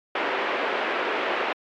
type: band-pass noise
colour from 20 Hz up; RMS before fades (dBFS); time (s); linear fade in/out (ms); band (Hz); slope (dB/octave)
pink; -26; 0.15-1.53; 5; 350 to 2800; 24
effects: MP3 96 kbps